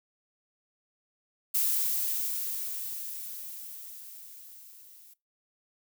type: noise with level ramp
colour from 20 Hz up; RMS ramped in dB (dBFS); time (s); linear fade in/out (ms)
violet; -26 to -54; 1.54-5.14; 10
effects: noise-tail reverb RT60 0.2 s tail -20 dB re dry